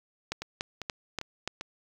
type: two click trains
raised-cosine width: 0.2 ms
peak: -14 / -19 dBFS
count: 5 / 4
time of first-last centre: 0.32-1.476 / 0.42-1.61 s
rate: 3.46 / 2.52 Hz
effects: 7-bit